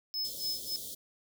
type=tone with tremolo; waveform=square; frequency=5200 Hz; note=E8; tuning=24 cents flat; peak=-31 dBFS; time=0.14-0.76 s; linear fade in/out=0 ms; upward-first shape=sine; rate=3.6 Hz; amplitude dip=100%
type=band-stop noise; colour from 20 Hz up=white; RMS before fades=-42 dBFS; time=0.24-0.95 s; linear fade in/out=10 ms; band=640 to 3200 Hz; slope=96 dB/octave
effects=none